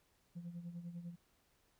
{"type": "tone with tremolo", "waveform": "sine", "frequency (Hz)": 172.3, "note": "F3", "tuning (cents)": -23, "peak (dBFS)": -40, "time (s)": [0.35, 1.16], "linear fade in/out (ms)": 20, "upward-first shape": "sine", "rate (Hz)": 10, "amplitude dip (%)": 70, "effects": ["tanh soft clip ceiling -41 dBFS", "pink hiss -75 dBFS RMS until 1.79 s"]}